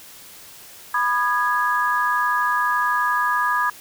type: chord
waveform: sine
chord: G# minor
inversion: first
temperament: equal with one note detuned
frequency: 987.8 / 1219.6 / 1661.2 Hz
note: B5 / D#6 / G#6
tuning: 0 / -35 / 0 cents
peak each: -22 dBFS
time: 0.94-3.7 s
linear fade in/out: 5 ms
effects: white hiss -43 dBFS RMS until 3.8 s